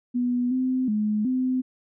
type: tone with pitch steps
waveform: sine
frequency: 245.6 / 257.3 / 211.8 / 256.3 Hz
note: B3 / C4 / G#3 / C4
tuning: -9 / -29 / +34 / -36 cents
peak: -21 dBFS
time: 0.14-1.62 s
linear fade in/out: 20 ms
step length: 370 ms
effects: none